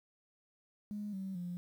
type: tone with pitch steps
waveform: sine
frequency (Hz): 207.6 / 191.47 / 176.6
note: G#3 / G3 / F3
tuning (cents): 0 / -40 / +20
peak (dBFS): -37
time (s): 0.91-1.57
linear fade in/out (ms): 0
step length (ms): 220
effects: tanh soft clip ceiling -33 dBFS + 11-bit